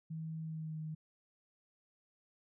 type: tone with pitch glide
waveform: sine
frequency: 160 to 156.35 Hz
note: D#3 to D#3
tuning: +49 to +9 cents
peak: -39 dBFS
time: 0.1-0.95 s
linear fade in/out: 10 ms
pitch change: -40 cents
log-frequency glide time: 0.42-0.79 s
effects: none